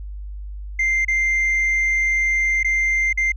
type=tone with dropouts; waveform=sine; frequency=2093 Hz; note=C7; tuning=in tune; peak=-14 dBFS; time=0.79-3.32 s; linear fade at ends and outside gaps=5 ms; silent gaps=1.049-1.081 / 2.631-2.645 / 3.129-3.174 s; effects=tanh soft clip ceiling -15 dBFS + added 50 Hz sine -29 dBFS peak until 3.36 s